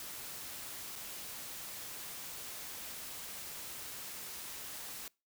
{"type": "noise with dropouts", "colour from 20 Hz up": "white", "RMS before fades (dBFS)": -45, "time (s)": [0, 5.08], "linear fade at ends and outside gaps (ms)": 1, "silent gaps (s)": [0.955, 0.959], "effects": ["noise-tail reverb RT60 0.3 s tail -25 dB re dry"]}